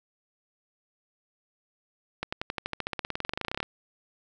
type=accelerating click train; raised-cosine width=0.3 ms; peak=-14 dBFS; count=27; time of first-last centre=2.23-3.629 s; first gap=95 ms; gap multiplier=0.95; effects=none